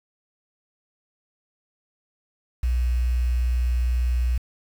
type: tone with quantisation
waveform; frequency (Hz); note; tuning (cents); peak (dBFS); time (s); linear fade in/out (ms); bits
sine; 61.2; B1; -15; -19; 2.63-4.38; 5; 7
effects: none